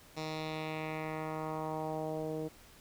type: tone with low-pass filter sweep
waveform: 10% pulse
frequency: 156.7 Hz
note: D#3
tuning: 13 cents sharp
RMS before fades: -38 dBFS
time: 0.16-2.49 s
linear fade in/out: 20 ms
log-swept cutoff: 5300 to 430 Hz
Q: 1.9
effects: pink hiss -58 dBFS RMS until 2.8 s